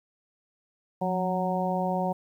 harmonic tone with a mistuned harmonic, 185 Hz, F#3, in tune, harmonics 1 / 2 / 3 / 4 / 5, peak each -29 / -36 / -31 / -30 / -33 dBFS, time 1.01-2.13 s, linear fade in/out 10 ms, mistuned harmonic 1, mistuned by -51 cents, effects 10-bit

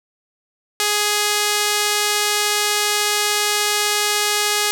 sawtooth tone with band-pass filter, 416.5 Hz, G#4, 5 cents sharp, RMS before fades -19 dBFS, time 0.8-4.71 s, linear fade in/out 0 ms, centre 6500 Hz, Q 0.51, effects none

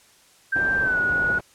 sine tone with pitch glide, 1573 to 1459.2 Hz, G6 to F#6, +6 to -24 cents, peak -19 dBFS, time 0.52-1.39 s, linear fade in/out 10 ms, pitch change -130 cents, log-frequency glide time 0.81-0.98 s
white low-pass noise, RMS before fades -33 dBFS, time 0.55-1.41 s, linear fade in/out 10 ms, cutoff 630 Hz, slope 12 dB/octave
effects white hiss -55 dBFS RMS until 1.54 s + low-pass 10000 Hz 12 dB/octave

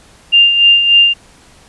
sine tone with tremolo, 2797 Hz, F7, 2 cents sharp, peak -3 dBFS, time 0.32-1.14 s, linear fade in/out 20 ms, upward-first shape sine, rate 3.4 Hz, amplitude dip 55%, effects pink hiss -44 dBFS RMS until 1.68 s + resampled to 24000 Hz

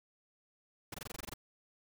pink noise bursts, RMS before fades -43 dBFS, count 10, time 0.92-1.339 s, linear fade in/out 5 ms, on 23 ms, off 21 ms, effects none

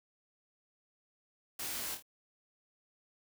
white noise with echo, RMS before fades -40 dBFS, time 1.59-1.95 s, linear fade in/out 5 ms, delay 25 ms, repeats 3, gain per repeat -6 dB, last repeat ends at 2.025 s, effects none

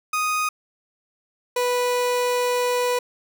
30% pulse tone pair in turn, 1244.5 / 492.3 Hz, D#6 / B4, 0 / -6 cents, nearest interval octave + major third, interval 1606 cents, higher first, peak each -18 / -17 dBFS, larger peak second, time 0.13-0.49 / 1.56-2.99 s, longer second, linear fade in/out 5 ms, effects none

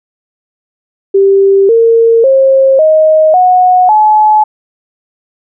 sine tone with pitch steps, 392.1 / 458.3 / 535.6 / 626 / 731.7 / 855.2 Hz, G4 / A#4 / C5 / D#5 / F#5 / A5, 0 / -29 / +40 / +10 / -20 / -49 cents, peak -3 dBFS, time 1.14-4.44 s, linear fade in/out 10 ms, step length 550 ms, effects none

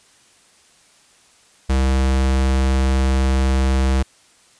square tone, 66 Hz, C2, 16 cents sharp, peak -15 dBFS, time 1.69-4.03 s, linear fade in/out 10 ms, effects white hiss -53 dBFS RMS until 4.59 s + resampled to 22050 Hz

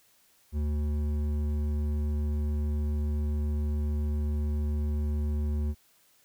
sine tone with hard clipping, 74.4 Hz, D2, 23 cents sharp, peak -28 dBFS, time 0.52-5.75 s, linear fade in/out 50 ms, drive 9 dB, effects white hiss -64 dBFS RMS until 6.24 s

